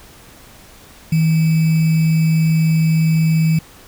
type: tone with sample-and-hold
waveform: sine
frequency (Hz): 160.6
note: E3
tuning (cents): -45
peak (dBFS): -11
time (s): 1.12-3.59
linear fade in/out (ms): 5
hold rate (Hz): 2450
effects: pink hiss -43 dBFS RMS until 3.87 s